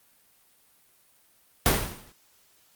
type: noise with exponential decay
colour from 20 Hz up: pink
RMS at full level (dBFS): -17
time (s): 1.66-2.12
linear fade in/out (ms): 0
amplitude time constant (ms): 100
effects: white hiss -62 dBFS RMS until 2.75 s + Opus 32 kbps